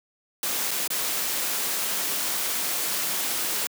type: noise with dropouts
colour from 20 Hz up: white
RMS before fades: -27 dBFS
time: 0.43-3.67 s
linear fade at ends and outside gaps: 2 ms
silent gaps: 0.709-0.713 / 0.876-0.903 s
effects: high-pass 200 Hz 12 dB/octave